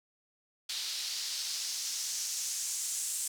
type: noise with band-pass filter sweep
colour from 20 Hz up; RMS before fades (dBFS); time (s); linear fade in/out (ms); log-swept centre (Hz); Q
white; -36; 0.69-3.28; 5; 4100 to 7900; 2.2
effects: none